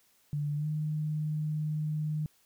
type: tone with pitch glide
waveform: sine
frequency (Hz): 146.83 to 152.98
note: D3 to D#3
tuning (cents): 0 to -29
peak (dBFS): -29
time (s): 0.33-2.26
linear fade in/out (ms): 0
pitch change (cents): +71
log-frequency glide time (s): 0.56-0.67
effects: white hiss -67 dBFS RMS until 2.45 s